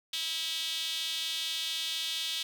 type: tone with high-pass filter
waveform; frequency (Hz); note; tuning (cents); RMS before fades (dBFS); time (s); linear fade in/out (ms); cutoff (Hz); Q
sawtooth; 324.3; E4; -28; -34; 0.13-2.43; 5; 3400; 4.3
effects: none